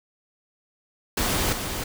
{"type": "noise with echo", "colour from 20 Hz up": "pink", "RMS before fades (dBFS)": -24, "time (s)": [1.17, 1.53], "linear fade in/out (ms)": 5, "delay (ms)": 310, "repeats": 1, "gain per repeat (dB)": -6, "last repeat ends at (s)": 1.84, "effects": []}